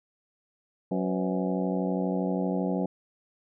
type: harmonic tone with a mistuned harmonic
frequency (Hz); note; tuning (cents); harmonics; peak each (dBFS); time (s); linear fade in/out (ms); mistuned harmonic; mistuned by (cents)
92.5; F#2; 0; 2 / 3 / 4 / 5 / 6 / 7 / 8 / 9; -28 / -32 / -35 / -34 / -40 / -37 / -41 / -41; 0.91-2.86; 5; 5; +120
effects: none